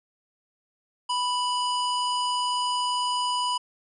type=harmonic tone; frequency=987.8 Hz; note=B5; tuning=in tune; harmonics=1 / 3 / 5 / 7 / 9; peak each=-25 / -30 / -34 / -43 / -40 dBFS; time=1.09-3.58 s; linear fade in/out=10 ms; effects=none